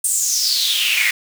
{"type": "noise with high-pass filter sweep", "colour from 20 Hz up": "pink", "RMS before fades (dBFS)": -18, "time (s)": [0.04, 1.11], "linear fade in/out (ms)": 5, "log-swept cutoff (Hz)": [8800, 2000], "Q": 6.7, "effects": []}